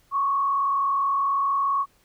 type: tone with frequency modulation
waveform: sine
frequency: 1108.7 Hz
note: C#6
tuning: in tune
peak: -20 dBFS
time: 0.11-1.86 s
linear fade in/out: 50 ms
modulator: 40.8 Hz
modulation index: 0.68
effects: pink hiss -62 dBFS RMS until 2.04 s